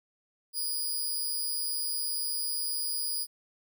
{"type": "tone", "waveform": "10% pulse", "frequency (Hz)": 4911, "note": "D#8", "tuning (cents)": -23, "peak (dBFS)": -23, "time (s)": [0.53, 3.27], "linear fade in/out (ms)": 50, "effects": []}